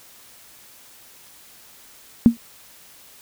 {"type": "tone with exponential decay", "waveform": "sine", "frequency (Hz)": 232.9, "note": "A#3", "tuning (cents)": -1, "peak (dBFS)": -3, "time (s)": [2.26, 2.37], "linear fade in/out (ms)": 0, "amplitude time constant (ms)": 22, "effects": ["white hiss -48 dBFS RMS until 3.21 s"]}